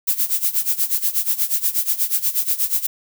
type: noise with tremolo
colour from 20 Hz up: violet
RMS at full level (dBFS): -17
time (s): 0.07-2.87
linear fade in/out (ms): 10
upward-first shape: sine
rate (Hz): 8.3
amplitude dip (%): 85
effects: none